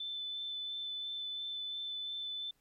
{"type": "tone with vibrato", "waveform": "sine", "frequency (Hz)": 3520, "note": "A7", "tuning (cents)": 0, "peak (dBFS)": -37, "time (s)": [0, 2.51], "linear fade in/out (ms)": 5, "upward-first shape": "sine", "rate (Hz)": 2.9, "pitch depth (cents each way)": 9, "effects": ["pink hiss -75 dBFS RMS until 2.6 s", "MP3 64 kbps"]}